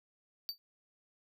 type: tone with exponential decay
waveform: square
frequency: 4608 Hz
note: D8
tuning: 34 cents flat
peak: -32 dBFS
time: 0.49-0.58 s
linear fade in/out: 0 ms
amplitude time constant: 18 ms
effects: none